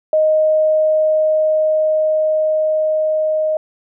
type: tone with level ramp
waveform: sine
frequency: 622.3 Hz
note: D#5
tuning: in tune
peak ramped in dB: -10 to -14 dBFS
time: 0.13-3.57 s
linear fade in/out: 2 ms
effects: none